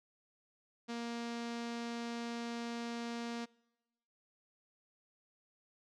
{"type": "tone with low-pass filter", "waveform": "sawtooth", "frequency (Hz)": 234.7, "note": "A#3", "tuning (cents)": 12, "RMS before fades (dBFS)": -41, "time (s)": [0.88, 3.46], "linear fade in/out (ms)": 20, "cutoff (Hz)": 5400, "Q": 1.4, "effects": ["noise-tail reverb RT60 1.0 s tail -25 dB re dry"]}